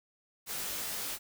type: noise with comb filter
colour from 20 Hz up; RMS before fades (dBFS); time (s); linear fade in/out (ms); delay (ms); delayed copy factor
white; -37; 0.46-1.19; 50; 19; -0.75
effects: none